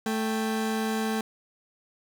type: tone pair together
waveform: 30% pulse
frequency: 220 / 782.6 Hz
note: A3 / G5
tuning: 0 / -3 cents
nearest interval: octave + minor seventh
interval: 2197 cents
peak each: -24 / -31 dBFS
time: 0.06-1.21 s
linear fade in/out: 2 ms
effects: none